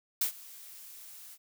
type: noise with ADSR envelope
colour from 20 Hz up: blue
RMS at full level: -27 dBFS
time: 0.21-1.38 s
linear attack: 5 ms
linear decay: 100 ms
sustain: -22 dB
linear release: 48 ms
effects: none